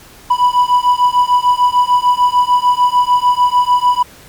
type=beating tone pair; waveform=triangle; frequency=983 / 989.7 Hz; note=B5 / B5; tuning=-8 / +3 cents; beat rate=6.7 Hz; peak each=-10 dBFS; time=0.3-4.03 s; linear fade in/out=10 ms; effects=pink hiss -40 dBFS RMS until 4.28 s + MP3 96 kbps